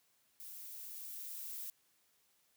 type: noise with level ramp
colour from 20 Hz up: violet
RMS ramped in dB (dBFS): -50 to -44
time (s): 0.4-1.7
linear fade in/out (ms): 0
effects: white hiss -74 dBFS RMS until 2.56 s + high-pass 60 Hz 12 dB/octave